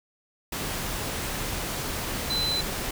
sine tone in noise, 4029 Hz, B7, 34 cents sharp, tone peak -25 dBFS, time 2.3-2.61 s, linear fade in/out 5 ms, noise pink, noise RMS -31 dBFS, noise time 0.52-2.91 s, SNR +3 dB, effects none

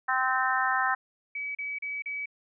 harmonic tone, 259.1 Hz, C4, 17 cents flat, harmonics 3 / 4 / 5 / 6 / 7, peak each -30 / -30 / -30 / -30 / -30 dBFS, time 0.08-0.95 s, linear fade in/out 10 ms
sine tone bursts, 2282 Hz, C#7, 50 cents sharp, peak -31 dBFS, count 4, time 1.35-2.258 s, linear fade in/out 5 ms, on 200 ms, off 36 ms
effects none

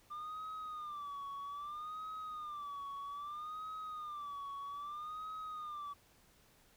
sine tone with vibrato, 1191 Hz, D6, 24 cents sharp, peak -39 dBFS, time 0.1-5.94 s, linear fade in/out 20 ms, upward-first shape sine, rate 0.62 Hz, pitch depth 110 cents each way, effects tanh soft clip ceiling -41 dBFS + pink hiss -67 dBFS RMS until 6.76 s

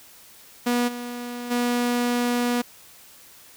sawtooth tone with level steps, 242.4 Hz, B3, 32 cents flat, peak -16 / -27 / -17 dBFS, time 0.66-2.62 s, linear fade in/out 10 ms, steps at 0.87 / 1.5 s, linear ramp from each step 20 ms, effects white hiss -49 dBFS RMS until 3.56 s

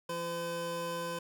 25% pulse tone pair together, 170 / 509.4 Hz, F3 / C5, -46 / -46 cents, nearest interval octave + perfect fifth, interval 1900 cents, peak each -38 / -32 dBFS, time 0.09-1.19 s, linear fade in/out 5 ms, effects none

